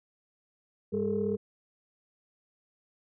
sine tone cluster, 99.8 / 202.1 / 413.1 / 450.6 Hz, G2 / G#3 / G#4 / A4, +32 / -47 / -9 / +41 cents, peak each -40 / -31 / -31 / -31 dBFS, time 0.92-1.37 s, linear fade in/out 20 ms, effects tanh soft clip ceiling -18 dBFS

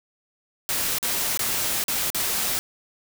white noise with dropouts, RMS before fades -25 dBFS, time 0.69-2.59 s, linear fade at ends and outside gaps 0 ms, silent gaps 0.985-1.028 / 1.374-1.393 / 1.839-1.882 / 2.102-2.146 s, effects none

